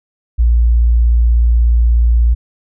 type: tone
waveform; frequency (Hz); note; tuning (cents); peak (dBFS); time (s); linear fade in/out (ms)
sine; 58.27; A#1; 0; -7; 0.38-2.35; 20
effects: none